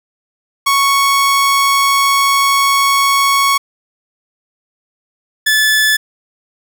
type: tone pair in turn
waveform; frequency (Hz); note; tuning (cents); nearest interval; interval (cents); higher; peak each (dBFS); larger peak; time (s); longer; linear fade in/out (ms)
sawtooth; 1108.7 / 1732.8; C#6 / A6; 0 / -27; minor sixth; 773; second; -6; neither; 0.66-3.58 / 5.46-5.97; first; 10
effects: none